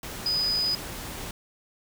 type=tone in noise; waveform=sine; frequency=4978 Hz; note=D#8; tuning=in tune; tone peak=-23 dBFS; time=0.26-0.75 s; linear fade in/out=2 ms; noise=pink; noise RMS=-37 dBFS; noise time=0.03-1.31 s; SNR=+11 dB; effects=none